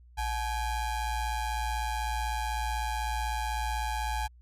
square ring-modulated tone, 400 Hz, G4, 35 cents sharp, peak -27 dBFS, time 0.17-4.28 s, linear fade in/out 20 ms, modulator 458 Hz, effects added 60 Hz sine -52 dBFS peak until 4.41 s + resampled to 32000 Hz

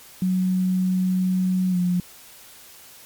sine tone with pitch glide, 185 to 178.49 Hz, F#3 to F3, 0 to +38 cents, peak -18 dBFS, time 0.22-2 s, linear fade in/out 2 ms, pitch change -62 cents, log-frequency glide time 1.7-1.77 s, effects white hiss -46 dBFS RMS until 3.05 s + MP3 96 kbps

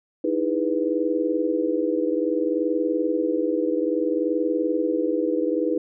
sine chord, E major seventh, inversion third, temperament just, 309 / 329.6 / 412 / 494.4 Hz, D#4 / E4 / G#4 / B4, -12 / 0 / -14 / +2 cents, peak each -25 / -26 / -28 / -25 dBFS, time 0.24-5.78 s, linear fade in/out 5 ms, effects none

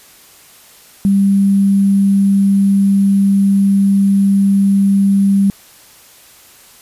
sine tone with sample-and-hold, 197.3 Hz, G3, 11 cents sharp, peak -8 dBFS, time 1.05-5.5 s, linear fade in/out 0 ms, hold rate 11025 Hz, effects white hiss -43 dBFS RMS until 6.81 s + resampled to 32000 Hz

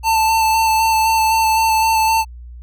square tone with vibrato, 888 Hz, A5, 16 cents sharp, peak -13 dBFS, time 0.03-2.25 s, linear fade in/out 50 ms, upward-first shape square, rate 3.9 Hz, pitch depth 14 cents each way, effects added 60 Hz sine -32 dBFS peak until 2.62 s

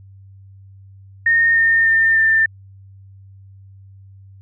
sine tone with pitch steps, 1839 / 1822.1 / 1805.3 / 1788.7 Hz, A#6 / A#6 / A6 / A6, -24 / -40 / +44 / +28 cents, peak -11 dBFS, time 1.26-2.46 s, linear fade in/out 5 ms, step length 300 ms, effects added 97 Hz sine -40 dBFS peak until 4.41 s

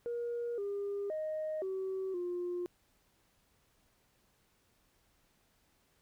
sine tone with pitch steps, 474.7 / 402.7 / 622 / 380.5 / 354.1 Hz, A#4 / G4 / D#5 / F#4 / F4, +31 / +47 / -1 / +48 / +24 cents, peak -33 dBFS, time 0.06-2.66 s, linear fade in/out 0 ms, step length 520 ms, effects tanh soft clip ceiling -31 dBFS + pink hiss -72 dBFS RMS until 6.01 s

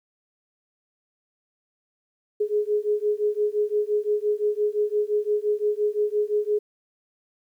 sine beating tone pair, 416.2 / 422 Hz, G#4 / G#4, +4 / +28 cents, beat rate 5.8 Hz, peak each -24 dBFS, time 2.4-6.59 s, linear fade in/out 10 ms, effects 10-bit

